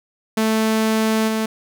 sawtooth tone with level steps, 220 Hz, A3, in tune, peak -12 / -15 dBFS, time 0.37-1.46 s, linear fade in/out 5 ms, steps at 1.27 s, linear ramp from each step 20 ms, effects none

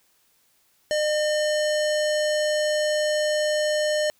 square tone with low-pass filter, 606 Hz, D#5, 46 cents flat, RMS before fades -23 dBFS, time 0.91-4.1 s, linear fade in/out 0 ms, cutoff 7200 Hz, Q 1.5, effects white hiss -64 dBFS RMS until 4.19 s

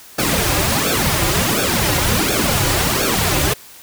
pink noise with flanger, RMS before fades -17 dBFS, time 0.18-3.54 s, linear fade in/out 10 ms, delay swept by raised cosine 0.99 to 4.59 ms, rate 1.4 Hz, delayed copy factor -0.85, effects white hiss -41 dBFS RMS until 3.82 s

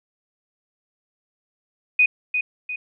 sine tone with echo, 2486 Hz, D#7, 2 cents flat, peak -12 dBFS, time 1.99-2.06 s, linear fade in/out 5 ms, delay 350 ms, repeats 2, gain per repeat -7 dB, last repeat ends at 2.76 s, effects none

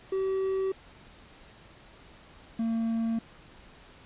triangle tone pair in turn, 383.1 / 227.2 Hz, G4 / A#3, -40 / -44 cents, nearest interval major sixth, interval 904 cents, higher first, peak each -24 dBFS, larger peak neither, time 0.12-0.72 / 2.59-3.19 s, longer neither, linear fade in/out 5 ms, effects pink hiss -53 dBFS RMS until 4.05 s + resampled to 8000 Hz

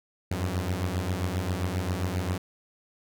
sawtooth beating tone pair, 87.31 / 94.81 Hz, F2 / F#2, 0 / +43 cents, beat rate 7.5 Hz, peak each -26 / -26 dBFS, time 0.31-2.38 s, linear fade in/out 5 ms, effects none

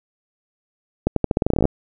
accelerating click train, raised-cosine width 2 ms, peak -3 dBFS, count 15, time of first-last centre 1.07-1.654 s, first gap 93 ms, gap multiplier 0.86, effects none

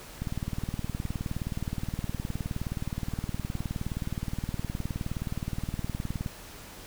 click train, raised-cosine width 5 ms, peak -19 dBFS, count 117, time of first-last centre 0.22-6.262 s, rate 19.2 Hz, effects pink hiss -46 dBFS RMS until 6.86 s

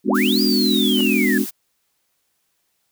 sine chord, G# half-diminished seventh, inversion none, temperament equal with one note detuned, 207.7 / 252.1 / 293.7 / 370 Hz, G#3 / B3 / D4 / F#4, 0 / +36 / 0 / 0 cents, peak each -20 / -20 / -22 / -24 dBFS, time 0.04-1.46 s, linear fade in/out 50 ms
sine linear two-way sweep, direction up then down, 279.2 to 4926 to 1654 Hz, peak -20 dBFS, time 0.08-1.38 s, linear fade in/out 2 ms, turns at 0.42 s
blue noise, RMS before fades -30 dBFS, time 0.14-1.51 s, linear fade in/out 20 ms
sawtooth tone with exponential growth, 293.7 Hz, D4, in tune, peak -24 dBFS, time 0.92-1.01 s, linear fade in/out 1 ms, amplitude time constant 19 ms
effects white hiss -69 dBFS RMS until 2.91 s

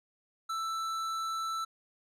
sine tone with tanh clipping, 1325 Hz, E6, 9 cents sharp, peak -34 dBFS, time 0.49-1.65 s, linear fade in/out 10 ms, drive 14 dB, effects none

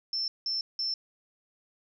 sine tone bursts, 5340 Hz, E8, 22 cents sharp, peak -28 dBFS, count 3, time 0.13-0.94 s, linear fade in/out 2 ms, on 150 ms, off 180 ms, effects none

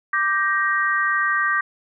sine chord, G minor, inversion second, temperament just, 1176 / 1568 / 1881.6 Hz, D6 / G6 / Bb6, +2 / 0 / +16 cents, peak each -22 dBFS, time 0.13-1.61 s, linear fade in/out 5 ms, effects none

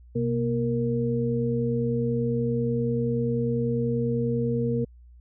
sine tone cluster, 126.3 / 236.5 / 466.9 Hz, B2 / A#3 / A#4, +39 / +25 / +3 cents, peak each -27 dBFS, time 0.15-4.85 s, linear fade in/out 10 ms, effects added 60 Hz sine -47 dBFS peak until 5.2 s

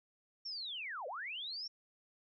sine linear two-way sweep, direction down then up, 5580 to 468 to 5580 Hz, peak -40 dBFS, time 0.45-1.68 s, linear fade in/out 10 ms, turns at 1.07 s, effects none

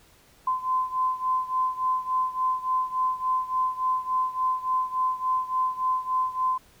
sine beating tone pair, 1027 / 1030.5 Hz, C6 / C6, -33 / -27 cents, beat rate 3.5 Hz, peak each -25 / -28 dBFS, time 0.47-6.58 s, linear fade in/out 5 ms, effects pink hiss -57 dBFS RMS until 6.8 s

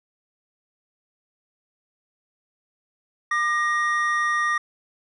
triangle tone pair together, 1202 / 1878.3 Hz, D6 / A#6, +40 / +13 cents, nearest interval minor sixth, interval 773 cents, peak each -21 dBFS, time 3.31-4.58 s, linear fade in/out 5 ms, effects resampled to 22050 Hz

